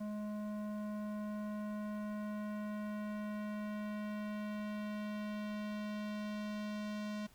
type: tone with low-pass filter sweep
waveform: square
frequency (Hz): 210.1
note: G#3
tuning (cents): +20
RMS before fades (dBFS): -41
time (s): 0-7.27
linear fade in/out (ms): 10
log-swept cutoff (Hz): 880 to 5300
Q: 0.89
effects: pink hiss -65 dBFS RMS until 7.34 s